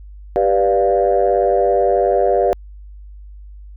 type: chord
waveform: sine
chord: G dominant seventh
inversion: none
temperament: equal with one note detuned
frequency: 392 / 490.2 / 587.3 / 698.5 Hz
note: G4 / B4 / D5 / F5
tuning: 0 / -13 / 0 / 0 cents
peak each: -17 dBFS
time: 0.36-2.53 s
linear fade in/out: 0 ms
effects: tanh soft clip ceiling -4 dBFS + added 50 Hz sine -34 dBFS peak until 3.76 s